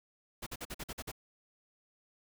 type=noise bursts; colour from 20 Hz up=pink; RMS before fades=-41 dBFS; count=8; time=0.42-1.117 s; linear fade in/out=10 ms; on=46 ms; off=47 ms; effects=none